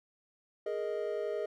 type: chord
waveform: triangle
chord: Ab suspended second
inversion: none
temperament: equal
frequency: 415.3 / 466.2 / 622.3 Hz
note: Ab4 / Bb4 / Eb5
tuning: 0 / 0 / 0 cents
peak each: -34 / -36 / -35 dBFS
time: 0.66-1.46 s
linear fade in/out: 5 ms
effects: none